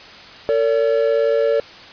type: tone pair together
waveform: triangle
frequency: 452.9 / 570.6 Hz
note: A#4 / C#5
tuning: -50 / +50 cents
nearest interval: major third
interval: 400 cents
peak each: -15 dBFS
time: 0.49-1.6 s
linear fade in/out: 0 ms
effects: white hiss -39 dBFS RMS until 1.92 s + resampled to 11025 Hz